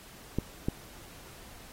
clicks, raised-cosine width 3 ms, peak -15 dBFS, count 2, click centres 0.386 / 0.685 s, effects pink hiss -51 dBFS RMS until 1.72 s + AAC 48 kbps

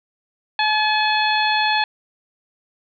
harmonic tone with a mistuned harmonic, 857 Hz, A5, 46 cents flat, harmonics 1 / 2 / 3 / 4 / 5, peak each -19 / -22 / -24 / -25 / -26 dBFS, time 0.59-1.84 s, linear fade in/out 2 ms, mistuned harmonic 3, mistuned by -16 cents, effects none

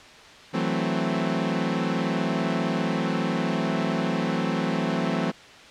sawtooth chord, F# half-diminished seventh, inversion third, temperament equal, 164.81 / 185 / 220 / 261.6 Hz, E3 / F#3 / A3 / C4, 0 / 0 / 0 / 0 cents, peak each -25 dBFS, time 0.53-5.32 s, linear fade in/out 20 ms, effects white hiss -46 dBFS RMS until 5.7 s + low-pass 4000 Hz 12 dB/octave

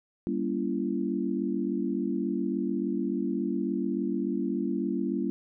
sine chord, G diminished seventh, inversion none, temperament just, 196 / 235.2 / 282.2 / 338.7 Hz, G3 / Bb3 / Db4 / Fb4, 0 / +16 / +31 / +47 cents, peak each -32 dBFS, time 0.27-5.3 s, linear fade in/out 0 ms, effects none

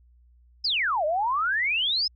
sine exponential two-way sweep, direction down then up, 5274 to 587.3 to 5274 Hz, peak -22 dBFS, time 0.64-2.08 s, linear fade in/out 10 ms, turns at 1.05 s, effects added 60 Hz sine -54 dBFS peak until 2.15 s

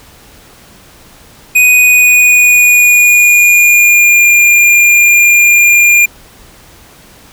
square tone with pitch glide, 2489 to 2406 Hz, D#7 to D7, 0 to +41 cents, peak -4 dBFS, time 1.55-6.06 s, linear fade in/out 10 ms, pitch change -59 cents, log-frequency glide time 1.68-4.26 s, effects pink hiss -39 dBFS RMS until 7.32 s

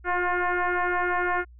sine tone with frequency modulation, 353.1 Hz, F4, 19 cents sharp, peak -22 dBFS, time 0.04-1.45 s, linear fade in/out 50 ms, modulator 356 Hz, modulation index 4.4, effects added 60 Hz sine -46 dBFS peak until 1.59 s

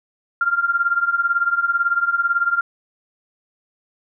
sine tone with tremolo, 1391 Hz, F6, 7 cents flat, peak -12 dBFS, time 0.41-2.61 s, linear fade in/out 2 ms, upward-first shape triangle, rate 18 Hz, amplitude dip 90%, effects none

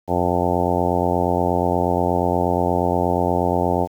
harmonic tone, 88.4 Hz, F2, 22 cents sharp, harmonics 1 / 2 / 3 / 4 / 5 / 6 / 7 / 8 / 9 / 10, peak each -26 / -26 / -26 / -26 / -26 / -26 / -26 / -26 / -26 / -26 dBFS, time 0.07-3.88 s, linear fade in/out 50 ms, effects 8-bit

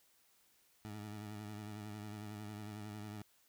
20% pulse tone with vibrato, 105.3 Hz, G#2, 24 cents sharp, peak -40 dBFS, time 0.85-3.22 s, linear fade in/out 0 ms, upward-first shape sine, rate 11 Hz, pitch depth 47 cents each way, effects white hiss -71 dBFS RMS until 3.48 s

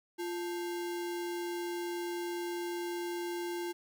sine tone with sample-and-hold, 347.7 Hz, F4, 8 cents flat, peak -34 dBFS, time 0.18-3.73 s, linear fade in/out 20 ms, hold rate 1225 Hz, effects none

